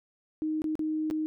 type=tone with dropouts; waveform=sine; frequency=311.1 Hz; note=D#4; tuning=in tune; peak=-27 dBFS; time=0.42-1.26 s; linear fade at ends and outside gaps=0 ms; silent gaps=0.619-0.642 / 0.754-0.793 / 1.101-1.11 s; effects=none